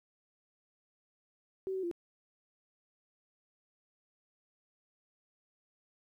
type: tone with pitch steps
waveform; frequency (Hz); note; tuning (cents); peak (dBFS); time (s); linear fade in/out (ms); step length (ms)
sine; 381.1 / 378 / 344.6; G4 / F#4 / F4; -49 / +37 / -23; -33; 1.67-1.913; 0; 81
effects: 12-bit